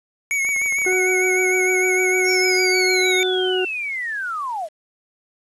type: tone with vibrato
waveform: square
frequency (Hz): 2217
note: C#7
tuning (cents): 0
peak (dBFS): -19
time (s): 0.31-3.23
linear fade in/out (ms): 0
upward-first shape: triangle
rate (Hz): 6.6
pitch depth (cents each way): 55
type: clicks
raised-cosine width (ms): 0.5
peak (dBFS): -22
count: 11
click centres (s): 0.449 / 0.49 / 0.563 / 0.616 / 0.661 / 0.724 / 0.786 / 0.817 / 0.851 / 0.882 / 0.927
type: harmonic tone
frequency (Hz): 370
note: F#4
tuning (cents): 0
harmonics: 1 / 2 / 4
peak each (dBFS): -19 / -30 / -28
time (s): 0.86-3.65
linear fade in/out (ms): 5
type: linear sweep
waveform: sine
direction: down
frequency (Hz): 5600 to 587.3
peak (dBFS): -23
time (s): 2.24-4.69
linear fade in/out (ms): 50
effects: resampled to 24000 Hz + 8-bit